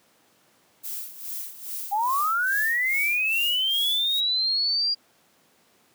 violet noise with tremolo, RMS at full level -32 dBFS, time 0.83-4.21 s, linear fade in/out 20 ms, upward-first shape sine, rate 2.4 Hz, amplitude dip 75%
sine linear sweep, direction up, 784 to 4829 Hz, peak -21 dBFS, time 1.91-4.95 s, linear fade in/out 20 ms
effects pink hiss -61 dBFS RMS until 5.94 s + high-pass 200 Hz 12 dB/octave

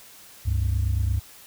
sine tone pair together, 69.2 / 97.86 Hz, C#2 / G2, -2 / -2 cents, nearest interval tritone, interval 600 cents, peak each -22 dBFS, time 0.45-1.2 s, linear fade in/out 20 ms, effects tanh soft clip ceiling -16 dBFS + white hiss -48 dBFS RMS until 1.46 s

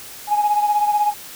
sine beating tone pair, 830.6 / 846.6 Hz, G#5 / G#5, 0 / +33 cents, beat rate 16 Hz, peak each -15 / -21 dBFS, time 0.27-1.14 s, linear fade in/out 50 ms, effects tanh soft clip ceiling -9 dBFS + white hiss -37 dBFS RMS until 1.35 s

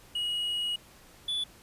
triangle tone pair in turn, 2900 / 3455 Hz, F#7 / A7, -35 / -32 cents, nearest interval minor third, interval 303 cents, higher second, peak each -27 dBFS, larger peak neither, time 0.15-0.76 / 1.28-1.44 s, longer first, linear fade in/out 5 ms, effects pink hiss -55 dBFS RMS until 1.62 s + resampled to 32000 Hz

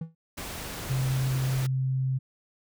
triangle tone with exponential decay, 163 Hz, E3, 19 cents flat, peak -26 dBFS, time 0.01-0.15 s, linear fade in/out 5 ms, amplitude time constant 30 ms
pink noise, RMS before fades -37 dBFS, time 0.37-1.67 s, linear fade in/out 10 ms
sine tone, 131.4 Hz, C3, 8 cents sharp, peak -24 dBFS, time 0.89-2.19 s, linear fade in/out 20 ms
effects none

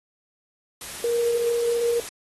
sine tone in noise, 471.3 Hz, A#4, 19 cents sharp, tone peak -20 dBFS, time 1.04-2 s, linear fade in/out 2 ms, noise white, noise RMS -36 dBFS, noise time 0.81-2.09 s, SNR +13 dB, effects AAC 32 kbps

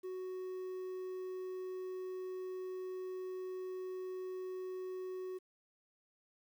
triangle tone with quantisation, 370.8 Hz, F#4, 4 cents sharp, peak -38 dBFS, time 0.03-5.39 s, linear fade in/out 20 ms, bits 11, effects none

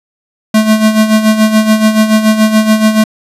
square tone with tremolo, 217 Hz, A3, 24 cents flat, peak -4 dBFS, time 0.54-3.04 s, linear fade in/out 5 ms, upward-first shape sine, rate 7 Hz, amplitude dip 65%, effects resampled to 32000 Hz

